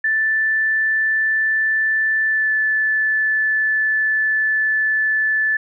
sine tone with pitch glide, 1760 to 1743.8 Hz, A6 to A6, 0 to -16 cents, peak -15 dBFS, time 0.04-5.57 s, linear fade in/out 5 ms, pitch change -16 cents, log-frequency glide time 2.27-2.53 s, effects none

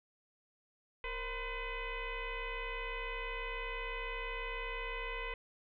sine tone with frequency modulation, 1029 Hz, C6, 29 cents flat, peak -37 dBFS, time 1.04-5.34 s, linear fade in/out 2 ms, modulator 498 Hz, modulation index 3.4, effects none

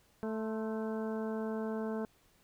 harmonic tone with a mistuned harmonic, 220 Hz, A3, in tune, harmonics 1 / 2 / 3 / 4 / 5 / 6 / 7, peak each -36 / -38 / -44 / -48 / -51 / -53 / -52 dBFS, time 0.23-2.05 s, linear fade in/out 0 ms, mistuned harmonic 5, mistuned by -55 cents, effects pink hiss -68 dBFS RMS until 2.43 s

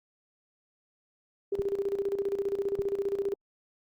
sine tone with tremolo, 397.9 Hz, G4, 26 cents sharp, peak -25 dBFS, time 1.52-3.34 s, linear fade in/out 5 ms, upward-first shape square, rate 15 Hz, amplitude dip 65%
clicks, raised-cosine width 5 ms, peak -27 dBFS, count 2, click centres 1.595 / 2.793 s
effects Opus 24 kbps

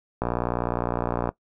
click train, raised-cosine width 1 ms, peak -10 dBFS, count 65, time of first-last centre 0.22-1.29 s, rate 59.8 Hz, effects noise-tail reverb RT60 0.1 s tail -18 dB re dry

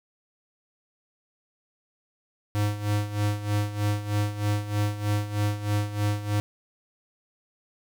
square tone with tremolo, 103.83 Hz, G#2, in tune, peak -22 dBFS, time 2.55-6.4 s, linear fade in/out 0 ms, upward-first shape sine, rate 3.2 Hz, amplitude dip 75%, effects none

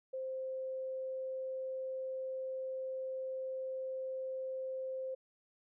sine tone, 523.3 Hz, C5, in tune, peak -37 dBFS, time 0.13-5.15 s, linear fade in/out 10 ms, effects none

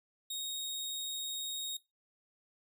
sawtooth tone, 3747 Hz, A#7, 8 cents sharp, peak -34 dBFS, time 0.3-1.77 s, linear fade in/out 5 ms, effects noise-tail reverb RT60 0.2 s tail -18 dB re dry

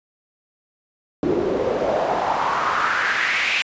pink noise with band-pass filter sweep, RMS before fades -21 dBFS, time 1.23-3.62 s, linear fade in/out 0 ms, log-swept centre 330 to 2600 Hz, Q 3.6, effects resampled to 16000 Hz

